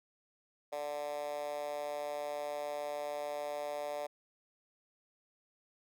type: tone with high-pass filter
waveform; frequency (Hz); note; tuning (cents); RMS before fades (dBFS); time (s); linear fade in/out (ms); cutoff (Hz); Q
10% pulse; 146.83; D3; 0; -39; 0.72-4.07; 10; 600; 4.2
effects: none